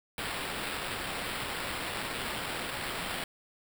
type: noise with sample-and-hold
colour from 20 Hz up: violet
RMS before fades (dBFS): -36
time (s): 0.18-3.24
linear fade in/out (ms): 2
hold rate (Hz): 6300
effects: none